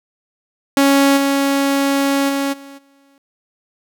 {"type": "tone with level steps", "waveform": "sawtooth", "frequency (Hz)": 277.2, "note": "C#4", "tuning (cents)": 0, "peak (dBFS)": [-6, -10, -13, -31, -47], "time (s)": [0.77, 3.18], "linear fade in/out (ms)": 2, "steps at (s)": [1.16, 2.28, 2.52, 2.77], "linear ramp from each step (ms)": 20, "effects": []}